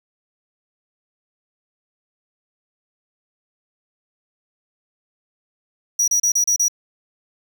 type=tone bursts; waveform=square; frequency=5800 Hz; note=F#8; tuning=35 cents flat; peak=-15 dBFS; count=6; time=5.99-6.683 s; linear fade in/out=5 ms; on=88 ms; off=33 ms; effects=none